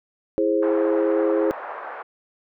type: chord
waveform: sine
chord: E augmented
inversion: none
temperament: equal with one note detuned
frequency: 329.6 / 415.3 / 529.6 Hz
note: E4 / G#4 / B#4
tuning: 0 / 0 / +21 cents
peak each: -22 dBFS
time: 0.38-1.51 s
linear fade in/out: 0 ms
type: band-pass noise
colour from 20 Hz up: pink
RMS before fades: -34 dBFS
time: 0.62-2.03 s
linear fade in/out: 10 ms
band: 570 to 1500 Hz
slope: 24 dB/octave
effects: none